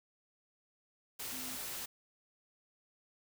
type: tone in noise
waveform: sine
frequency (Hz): 255.8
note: C4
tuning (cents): -39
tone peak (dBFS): -49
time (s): 1.32-1.56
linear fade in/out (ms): 10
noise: white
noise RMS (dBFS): -42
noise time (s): 1.19-1.86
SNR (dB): -10
effects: none